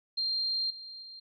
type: tone with level steps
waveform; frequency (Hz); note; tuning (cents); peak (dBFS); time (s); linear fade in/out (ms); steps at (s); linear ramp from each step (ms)
sine; 4186; C8; 0; -28 / -42 / -44; 0.17-1.2; 10; 0.7 / 1.02; 5
effects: none